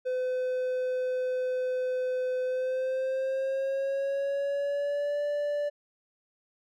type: tone with pitch glide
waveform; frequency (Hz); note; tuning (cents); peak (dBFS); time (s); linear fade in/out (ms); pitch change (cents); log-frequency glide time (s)
triangle; 508 to 583.5; B4 to D5; +49 to -11; -25; 0.05-5.7; 20; +240; 2.43-5.23
effects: none